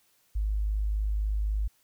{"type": "tone", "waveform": "sine", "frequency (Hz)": 51.91, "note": "G#1", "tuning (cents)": 0, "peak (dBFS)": -25, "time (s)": [0.35, 1.68], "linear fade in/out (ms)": 10, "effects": ["white hiss -67 dBFS RMS until 1.83 s"]}